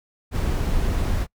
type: noise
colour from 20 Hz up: brown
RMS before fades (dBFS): -22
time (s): 0.31-1.27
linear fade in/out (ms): 50
effects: noise-tail reverb RT60 0.1 s tail -24 dB re dry